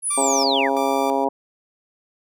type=linear sweep; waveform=sine; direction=down; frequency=10730 to 1344 Hz; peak=-20 dBFS; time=0.02-0.7 s; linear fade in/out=50 ms
type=tone with tremolo; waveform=sawtooth; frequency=1174.7 Hz; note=D6; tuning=in tune; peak=-25 dBFS; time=0.1-1.25 s; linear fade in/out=10 ms; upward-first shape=square; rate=1.5 Hz; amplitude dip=80%
type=harmonic tone; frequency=136.5 Hz; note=C#3; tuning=26 cents flat; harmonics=2 / 3 / 4 / 5 / 6 / 7; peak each=-25 / -25 / -25 / -25 / -25 / -25 dBFS; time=0.17-1.29 s; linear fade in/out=10 ms
effects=none